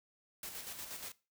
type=noise with tremolo; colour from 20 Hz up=white; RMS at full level=-44 dBFS; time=0.43-1.12 s; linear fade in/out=2 ms; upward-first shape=square; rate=8.4 Hz; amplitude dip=45%; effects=noise-tail reverb RT60 0.3 s tail -19 dB re dry